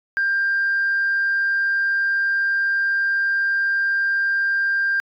sine tone, 1592 Hz, G6, 26 cents sharp, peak -16 dBFS, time 0.17-5 s, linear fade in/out 0 ms, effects tanh soft clip ceiling -14 dBFS

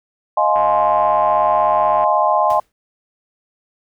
sine chord, F minor seventh, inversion third, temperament equal with one note detuned, 622.3 / 698.5 / 844.2 / 1046.5 Hz, Eb5 / F5 / Ab5 / C6, 0 / 0 / +28 / 0 cents, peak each -18 / -19 / -17 / -17 dBFS, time 0.37-2.6 s, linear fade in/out 5 ms
click train, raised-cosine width 0.5 ms, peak -17 dBFS, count 149, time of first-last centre 0.56-2.04 s, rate 100 Hz
pink noise with exponential decay, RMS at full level -33 dBFS, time 2.5-2.72 s, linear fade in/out 1 ms, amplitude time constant 46 ms
effects none

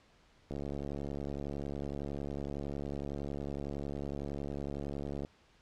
click train, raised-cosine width 2 ms, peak -26 dBFS, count 337, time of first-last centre 0.51-5.249 s, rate 70.9 Hz, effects pink hiss -65 dBFS RMS until 5.61 s + low-pass 5000 Hz 12 dB/octave

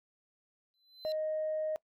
triangle tone with exponential growth, 4049 Hz, B7, 42 cents sharp, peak -37 dBFS, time 0.74-1.12 s, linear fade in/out 0 ms, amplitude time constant 82 ms
sine tone, 622.3 Hz, D#5, in tune, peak -30 dBFS, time 1.05-1.76 s, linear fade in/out 0 ms
effects noise-tail reverb RT60 0.1 s tail -23 dB re dry + tanh soft clip ceiling -27 dBFS

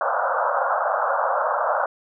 pink band-pass noise, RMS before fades -22 dBFS, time 0.01-1.86 s, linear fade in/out 2 ms, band 520 to 1500 Hz, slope 96 dB/octave, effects none

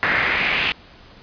brown noise with band-pass filter sweep, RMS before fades -20 dBFS, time 0.03-0.72 s, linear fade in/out 0 ms, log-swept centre 1800 to 2700 Hz, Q 3.5, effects pink hiss -46 dBFS RMS until 1.22 s + resampled to 11025 Hz

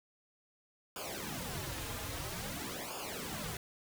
pink noise with flanger, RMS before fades -41 dBFS, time 0.96-3.57 s, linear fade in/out 2 ms, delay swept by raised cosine 0.5 to 5.4 ms, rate 0.5 Hz, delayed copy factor -0.9, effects none

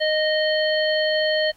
harmonic tone, 619 Hz, D#5, 9 cents flat, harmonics 1 / 3 / 5 / 7, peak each -20 / -25 / -27 / -28 dBFS, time 0-1.52 s, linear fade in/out 20 ms, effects pink hiss -58 dBFS RMS until 1.56 s + AAC 48 kbps

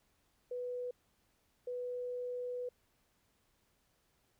sine tone bursts at uneven times, 493.9 Hz, B4, in tune, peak -37 dBFS, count 2, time 0.51-0.91 / 1.67-2.69 s, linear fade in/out 5 ms, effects pink hiss -75 dBFS RMS until 4.39 s

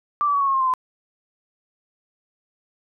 sine tone with pitch steps, 1174.7 / 1151.9 / 1129.5 / 1107.5 / 1086 / 1064.8 / 1044.1 / 1023.8 Hz, D6 / D6 / C#6 / C#6 / C#6 / C6 / C6 / C6, 0 / -34 / +32 / -2 / -36 / +30 / -4 / -38 cents, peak -17 dBFS, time 0.21-0.738 s, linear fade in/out 0 ms, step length 66 ms, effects none

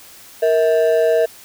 triangle ring-modulated tone, 556 Hz, C#5, 5 cents sharp, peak -7 dBFS, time 0.42-1.26 s, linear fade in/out 10 ms, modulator 88.6 Hz, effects white hiss -42 dBFS RMS until 1.44 s

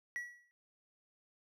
triangle tone with exponential decay, 1934 Hz, B6, 37 cents flat, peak -33 dBFS, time 0.16-0.51 s, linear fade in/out 0 ms, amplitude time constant 75 ms, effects none

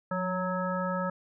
harmonic tone with a mistuned harmonic, 184.8 Hz, F#3, 2 cents flat, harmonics 1 / 3 / 5 / 7 / 9, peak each -32 / -33 / -37 / -34 / -40 dBFS, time 0.11-1.1 s, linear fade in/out 5 ms, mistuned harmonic 1, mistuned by -43 cents, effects none

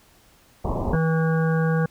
pink low-pass noise, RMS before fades -25 dBFS, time 0.64-0.96 s, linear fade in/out 10 ms, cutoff 1100 Hz, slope 96 dB/octave
harmonic tone, 161.6 Hz, E3, 34 cents flat, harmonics 1 / 3 / 5 / 7 / 9 / 10, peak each -19 / -26 / -34 / -35 / -33 / -34 dBFS, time 0.93-1.86 s, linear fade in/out 5 ms
effects pink hiss -56 dBFS RMS until 1.9 s

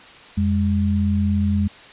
sine tone pair together, 87.31 / 204.3 Hz, F2 / G#3, 0 / -28 cents, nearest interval octave + minor third, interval 1472 cents, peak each -19 dBFS, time 0.37-1.68 s, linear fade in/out 10 ms, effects white hiss -43 dBFS RMS until 1.92 s + resampled to 8000 Hz

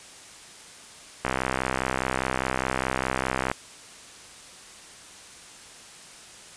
click train, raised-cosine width 0.5 ms, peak -9 dBFS, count 148, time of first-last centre 1.25-3.515 s, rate 64.9 Hz, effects white hiss -46 dBFS RMS until 6.56 s + resampled to 22050 Hz

